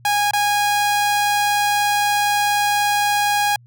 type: tone with dropouts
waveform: sawtooth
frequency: 823 Hz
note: G#5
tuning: 16 cents flat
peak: -12 dBFS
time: 0.05-3.56 s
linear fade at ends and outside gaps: 2 ms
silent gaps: 0.31-0.334 s
effects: added 120 Hz sine -45 dBFS peak until 3.66 s